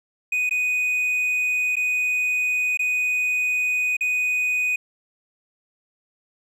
triangle tone with dropouts, 2489 Hz, D#7, in tune, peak -18 dBFS, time 0.32-4.76 s, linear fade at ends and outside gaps 5 ms, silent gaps 0.494-0.509 / 1.757-1.766 / 2.773-2.792 / 3.968-4.008 s, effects none

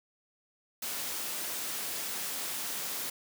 white high-pass noise, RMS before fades -36 dBFS, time 0.82-3.1 s, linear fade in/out 5 ms, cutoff 170 Hz, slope 12 dB/octave, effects none

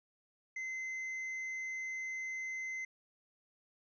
triangle tone with hard clipping, 2060 Hz, C7, 28 cents flat, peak -39 dBFS, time 0.56-2.85 s, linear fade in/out 5 ms, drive 7 dB, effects resampled to 16000 Hz

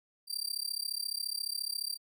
sawtooth tone with amplitude modulation, 4699 Hz, D8, in tune, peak -27 dBFS, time 0.27-1.98 s, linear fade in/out 50 ms, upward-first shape sine, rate 34.4 Hz, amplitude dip 100%, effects none

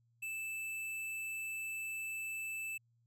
sine tone with tanh clipping, 2637 Hz, E7, in tune, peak -40 dBFS, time 0.22-2.78 s, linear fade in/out 10 ms, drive 17 dB, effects added 117 Hz sine -70 dBFS peak until 3.06 s

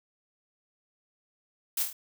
blue noise with echo, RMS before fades -29 dBFS, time 1.77-1.83 s, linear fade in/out 5 ms, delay 25 ms, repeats 4, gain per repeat -4 dB, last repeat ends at 1.93 s, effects none

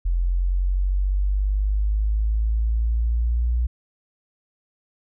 sine linear sweep, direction up, 42.99 to 60 Hz, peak -18 dBFS, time 0.05-3.67 s, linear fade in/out 10 ms, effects none

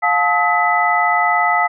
sine tone cluster, 709 / 867 / 1275 / 1996 Hz, F5 / A5 / D#6 / B6, +26 / -26 / +42 / +18 cents, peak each -18 dBFS, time 0.02-1.68 s, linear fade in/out 20 ms, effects none

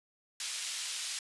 pink band-pass noise, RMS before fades -38 dBFS, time 0.4-1.19 s, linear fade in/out 2 ms, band 3200 to 10000 Hz, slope 12 dB/octave, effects resampled to 24000 Hz

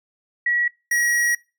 sine / square tone pair in turn, 1924 / 1907.4 Hz, B6 / A#6, -46 / +39 cents, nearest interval unison, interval 15 cents, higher first, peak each -17 / -18 dBFS, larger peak first, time 0.46-0.68 / 0.91-1.35 s, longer second, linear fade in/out 5 ms, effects noise-tail reverb RT60 0.3 s tail -25 dB re dry

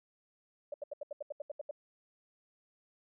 sine tone bursts, 582 Hz, D5, 16 cents flat, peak -36 dBFS, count 11, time 0.72-1.711 s, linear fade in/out 5 ms, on 21 ms, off 76 ms, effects none

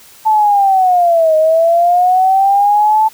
sine linear two-way sweep, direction down then up, 880 to 622.3 to 880 Hz, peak -7 dBFS, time 0.25-3.09 s, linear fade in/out 20 ms, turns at 1.36 s, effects white hiss -41 dBFS RMS until 3.13 s

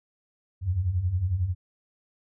sine beating tone pair, 82.41 / 93.41 Hz, E2 / F#2, 0 / +17 cents, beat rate 11 Hz, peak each -30 / -24 dBFS, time 0.61-1.55 s, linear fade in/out 50 ms, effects none

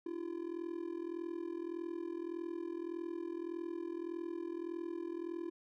triangle tone with amplitude modulation, 340 Hz, F4, 46 cents flat, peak -33 dBFS, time 0.06-5.5 s, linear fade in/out 5 ms, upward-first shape sine, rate 41.7 Hz, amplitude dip 85%, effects none

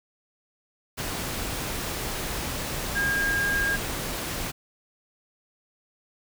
sine tone in noise, 1619 Hz, G#6, 45 cents flat, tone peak -23 dBFS, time 2.95-3.77 s, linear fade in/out 20 ms, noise pink, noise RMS -31 dBFS, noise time 0.97-4.52 s, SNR +5 dB, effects none

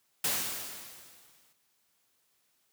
white noise with exponential decay, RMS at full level -28 dBFS, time 0.24-1.53 s, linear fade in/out 5 ms, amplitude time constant 280 ms, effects white hiss -73 dBFS RMS until 2.72 s + high-pass 80 Hz 12 dB/octave

